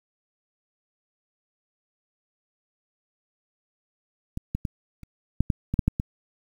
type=clicks; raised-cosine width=5 ms; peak=-17 / -14 / -15 / -30 / -7 / -9 / -13 / -6 / -7 / -13 dBFS; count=10; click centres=4.374 / 4.55 / 4.652 / 5.033 / 5.406 / 5.502 / 5.74 / 5.792 / 5.88 / 5.999 s; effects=8-bit